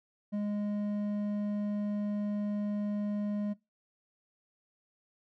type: tone with hard clipping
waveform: sine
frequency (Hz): 206.6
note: G#3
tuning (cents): -9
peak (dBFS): -32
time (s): 0.32-3.54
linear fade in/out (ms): 20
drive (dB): 6
effects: noise-tail reverb RT60 0.2 s tail -20 dB re dry